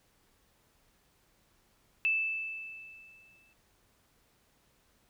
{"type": "tone with exponential decay", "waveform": "sine", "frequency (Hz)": 2635, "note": "E7", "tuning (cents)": -1, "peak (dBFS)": -24, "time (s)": [2.05, 3.53], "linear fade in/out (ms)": 0, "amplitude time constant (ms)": 320, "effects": ["pink hiss -69 dBFS RMS until 5.09 s"]}